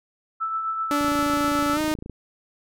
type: tone with tremolo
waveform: sine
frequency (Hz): 1318.5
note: E6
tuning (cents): 0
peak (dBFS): -22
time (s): 0.4-1.78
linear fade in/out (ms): 20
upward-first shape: triangle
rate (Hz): 7.8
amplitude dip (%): 45
type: tone with pitch glide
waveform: sawtooth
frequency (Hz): 289.7 to 308.7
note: D4 to D#4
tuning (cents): -24 to -14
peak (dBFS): -18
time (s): 0.91-1.94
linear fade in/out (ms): 0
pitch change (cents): +110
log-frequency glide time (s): 1.73-1.8
type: click train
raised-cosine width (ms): 3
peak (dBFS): -23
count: 31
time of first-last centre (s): 1.01-2.097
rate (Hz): 27.6
effects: none